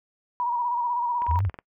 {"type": "tone with vibrato", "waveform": "sine", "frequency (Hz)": 962, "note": "B5", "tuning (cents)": -46, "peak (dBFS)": -23, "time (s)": [0.4, 1.39], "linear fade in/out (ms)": 0, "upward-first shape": "square", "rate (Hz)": 16, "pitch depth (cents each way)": 38}
{"type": "click train", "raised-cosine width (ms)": 0.5, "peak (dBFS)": -24, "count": 9, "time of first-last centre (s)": [1.22, 1.589], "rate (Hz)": 21.7}
{"type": "exponential two-way sweep", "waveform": "sine", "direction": "up then down", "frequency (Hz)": [74.6, 103.83, 74.6], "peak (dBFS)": -21, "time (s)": [1.28, 1.5], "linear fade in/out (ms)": 20, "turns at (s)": 1.45}
{"effects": ["noise-tail reverb RT60 0.1 s tail -24 dB re dry"]}